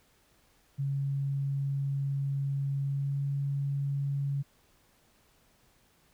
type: tone with pitch glide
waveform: sine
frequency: 138.7 to 139.99 Hz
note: C#3 to C#3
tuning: +1 to +17 cents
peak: -28 dBFS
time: 0.78-4.43 s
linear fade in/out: 20 ms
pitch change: +16 cents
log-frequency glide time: 2.82-3.22 s
effects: pink hiss -66 dBFS RMS until 6.13 s